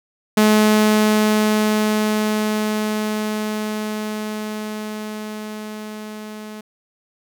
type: tone with level ramp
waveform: sawtooth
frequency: 213.8 Hz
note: A3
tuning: 49 cents flat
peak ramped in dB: -7 to -28 dBFS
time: 0.37-6.61 s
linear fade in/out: 5 ms
effects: none